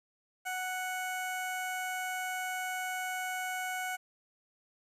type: tone with notch filter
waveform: 15% pulse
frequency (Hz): 740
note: F#5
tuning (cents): 0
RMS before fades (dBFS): -36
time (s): 0.45-3.97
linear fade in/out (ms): 20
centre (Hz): 3600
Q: 1.6
effects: resampled to 32000 Hz + 11-bit